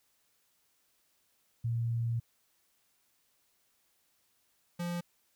sine / square tone pair in turn, 116.54 / 173.76 Hz, A#2 / F3, 0 / -8 cents, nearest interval perfect fifth, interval 692 cents, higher second, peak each -29 / -34 dBFS, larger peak first, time 1.64-2.2 / 4.79-5.01 s, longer first, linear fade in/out 10 ms, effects white hiss -73 dBFS RMS until 5.35 s

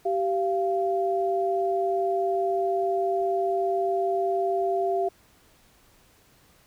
sine tone pair together, 387.6 / 690.6 Hz, G4 / F5, -20 / -20 cents, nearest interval minor seventh, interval 1000 cents, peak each -25 dBFS, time 0.05-5.09 s, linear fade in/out 10 ms, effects pink hiss -59 dBFS RMS until 6.66 s

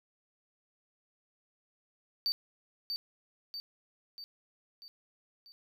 triangle tone with echo, 4599 Hz, D8, 37 cents flat, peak -27 dBFS, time 2.26-2.32 s, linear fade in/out 0 ms, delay 640 ms, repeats 5, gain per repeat -5 dB, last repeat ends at 5.52 s, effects none

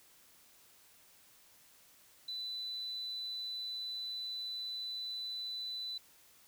sine tone, 3993 Hz, B7, 18 cents sharp, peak -38 dBFS, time 2.28-5.98 s, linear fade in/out 5 ms, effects white hiss -63 dBFS RMS until 6.47 s

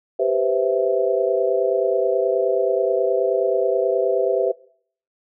sine chord, C major seventh, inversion second, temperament equal, 392 / 493.9 / 523.3 / 659.3 Hz, G4 / B4 / C5 / E5, 0 / 0 / 0 / 0 cents, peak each -22 dBFS, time 0.19-4.52 s, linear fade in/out 10 ms, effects noise-tail reverb RT60 0.6 s tail -23 dB re dry

